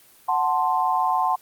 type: chord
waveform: sine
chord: F# diminished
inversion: none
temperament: equal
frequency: 740 / 880 / 1046.5 Hz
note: F#5 / A5 / C6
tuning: 0 / 0 / 0 cents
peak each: -23 dBFS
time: 0.28-1.36 s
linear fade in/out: 10 ms
effects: white hiss -53 dBFS RMS until 1.41 s + Opus 24 kbps